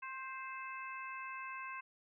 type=harmonic tone with a mistuned harmonic; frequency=523.3 Hz; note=C5; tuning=in tune; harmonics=2 / 3 / 4 / 5; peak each=-45 / -49 / -51 / -49 dBFS; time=0.02-1.81 s; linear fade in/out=10 ms; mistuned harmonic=2; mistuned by=+22 cents; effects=none